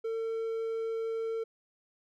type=tone; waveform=triangle; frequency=451.1 Hz; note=A4; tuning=43 cents sharp; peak=-29 dBFS; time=0.04-1.44 s; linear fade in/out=10 ms; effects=none